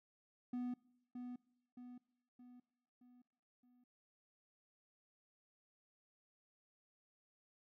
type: tone with echo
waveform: triangle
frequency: 246.9 Hz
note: B3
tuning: in tune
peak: -37 dBFS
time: 0.53-0.74 s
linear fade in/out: 5 ms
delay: 620 ms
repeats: 5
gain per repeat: -6 dB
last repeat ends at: 3.84 s
effects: noise-tail reverb RT60 0.8 s tail -23 dB re dry